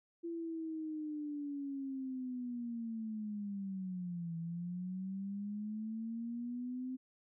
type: linear two-way sweep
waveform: sine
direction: down then up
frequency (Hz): 339.5 to 164.81 to 259.2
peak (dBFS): -38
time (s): 0.23-6.97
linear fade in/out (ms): 20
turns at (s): 4.37
effects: none